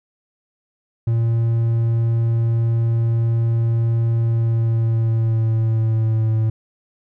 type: tone with pitch glide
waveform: triangle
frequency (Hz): 115.2 to 110.63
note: A#2 to A2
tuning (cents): -20 to +10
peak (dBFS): -13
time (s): 1.07-6.5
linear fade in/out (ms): 5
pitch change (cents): -70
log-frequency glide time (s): 4.2-6.34
effects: none

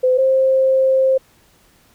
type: tone pair in turn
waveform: sine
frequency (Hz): 510 / 528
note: C5 / C5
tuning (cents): -44 / +16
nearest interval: minor second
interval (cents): 60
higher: second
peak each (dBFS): -11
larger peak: neither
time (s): 0.03-0.18 / 0.18-1.18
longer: second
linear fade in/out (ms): 10
effects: pink hiss -54 dBFS RMS until 1.94 s

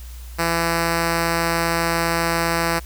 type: tone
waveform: 5% pulse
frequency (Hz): 167.5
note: E3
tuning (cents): +28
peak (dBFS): -7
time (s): 0.38-2.8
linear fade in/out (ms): 20
effects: added 60 Hz sine -33 dBFS peak until 2.85 s + white hiss -46 dBFS RMS until 2.85 s

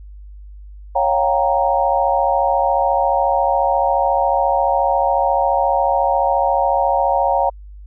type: chord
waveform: sine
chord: G half-diminished seventh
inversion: second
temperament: equal with one note detuned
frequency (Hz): 554.4 / 709.8 / 784 / 932.3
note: Db5 / F5 / G5 / Bb5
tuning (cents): 0 / +28 / 0 / 0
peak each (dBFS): -19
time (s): 0.95-7.5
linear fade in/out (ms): 10
effects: added 50 Hz sine -34 dBFS peak until 7.86 s

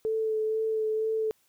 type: tone with vibrato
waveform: sine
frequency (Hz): 438.2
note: A4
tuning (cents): -7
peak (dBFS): -25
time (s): 0.05-1.31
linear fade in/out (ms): 0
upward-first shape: sine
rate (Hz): 2.1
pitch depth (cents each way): 16
effects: white hiss -68 dBFS RMS until 1.48 s

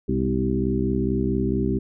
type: harmonic tone with a mistuned harmonic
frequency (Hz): 64.5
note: C2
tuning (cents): -24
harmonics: 1 / 2 / 3 / 4 / 5 / 6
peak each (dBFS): -28 / -28 / -26 / -27 / -28 / -27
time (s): 0.08-1.79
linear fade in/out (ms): 10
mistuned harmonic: 3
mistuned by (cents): +61
effects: none

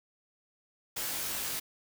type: noise with comb filter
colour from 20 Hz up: white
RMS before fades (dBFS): -35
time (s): 0.96-1.6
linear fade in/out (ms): 10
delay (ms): 18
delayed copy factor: -1
effects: none

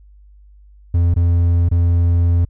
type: tone with dropouts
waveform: triangle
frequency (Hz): 86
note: F2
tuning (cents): -26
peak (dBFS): -9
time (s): 0.94-2.45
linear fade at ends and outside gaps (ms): 5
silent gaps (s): 1.141-1.162 / 1.689-1.713
effects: added 50 Hz sine -42 dBFS peak until 2.49 s

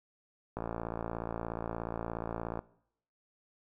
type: click train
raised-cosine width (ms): 1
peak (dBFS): -22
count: 116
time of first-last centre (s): 0.57-2.591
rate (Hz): 56.9
effects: noise-tail reverb RT60 0.7 s tail -20 dB re dry

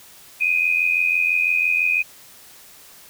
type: tone pair together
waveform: sine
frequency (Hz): 2421 / 2507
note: D#7 / D#7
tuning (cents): -48 / +12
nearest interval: minor second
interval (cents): 60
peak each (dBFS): -21 / -18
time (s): 0.4-2.03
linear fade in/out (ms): 20
effects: white hiss -46 dBFS RMS until 3.09 s

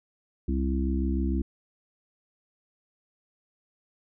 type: harmonic tone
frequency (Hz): 66.6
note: C2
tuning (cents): +31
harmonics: 1 / 3 / 4 / 5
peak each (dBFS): -26 / -31 / -32 / -33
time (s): 0.48-1.42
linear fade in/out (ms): 5
effects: none

